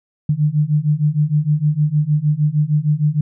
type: beating tone pair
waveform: sine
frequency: 146.83 / 153.33 Hz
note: D3 / D#3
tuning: 0 / -25 cents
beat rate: 6.5 Hz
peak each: -17 / -16 dBFS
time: 0.29-3.21 s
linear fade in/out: 5 ms
effects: none